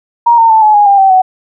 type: tone with pitch steps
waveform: sine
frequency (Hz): 942 / 911.5 / 882 / 853.4 / 825.8 / 799 / 773.1 / 748.1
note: A#5 / A#5 / A5 / G#5 / G#5 / G5 / G5 / F#5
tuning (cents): +18 / -39 / +4 / +47 / -10 / +33 / -24 / +19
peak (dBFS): -3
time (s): 0.26-1.22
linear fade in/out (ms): 10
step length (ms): 120
effects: none